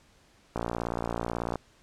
click train, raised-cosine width 1 ms, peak -16 dBFS, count 59, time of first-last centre 0.56-1.557 s, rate 58.2 Hz, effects pink hiss -61 dBFS RMS until 1.82 s + low-pass 8000 Hz 12 dB/octave

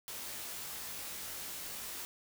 white noise with comb filter, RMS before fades -43 dBFS, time 0.08-2.05 s, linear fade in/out 0 ms, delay 20 ms, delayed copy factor -0.75, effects none

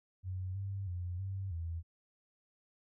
sine tone with pitch steps, 92.8 / 98.1 / 89 / 96.5 / 83.4 Hz, F#2 / G2 / F2 / G2 / E2, +6 / +2 / +33 / -27 / +21 cents, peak -36 dBFS, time 0.23-1.83 s, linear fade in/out 50 ms, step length 320 ms, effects none

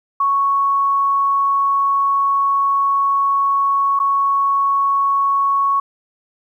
sine tone with dropouts, 1108.7 Hz, C#6, in tune, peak -13 dBFS, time 0.2-5.8 s, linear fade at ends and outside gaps 5 ms, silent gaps 3.992-3.999 s, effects 9-bit

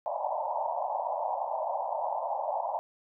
white band-pass noise, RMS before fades -32 dBFS, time 0.06-2.79 s, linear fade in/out 0 ms, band 570 to 970 Hz, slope 96 dB/octave, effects none

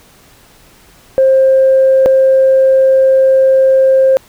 sine tone pair in turn, 530 / 530 Hz, C5 / C5, +22 / +22 cents, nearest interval unison, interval 0 cents, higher neither, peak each -4 dBFS, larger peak neither, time 1.18-2.06 / 2.06-4.17 s, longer second, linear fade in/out 0 ms, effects tanh soft clip ceiling -1 dBFS + pink hiss -44 dBFS RMS until 4.28 s

